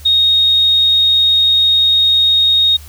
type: tone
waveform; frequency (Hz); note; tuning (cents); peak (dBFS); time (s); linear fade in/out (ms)
sine; 3729; A#7; 0; -8; 0.05-2.77; 10
effects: added 74 Hz sine -33 dBFS peak until 2.88 s + white hiss -41 dBFS RMS until 2.88 s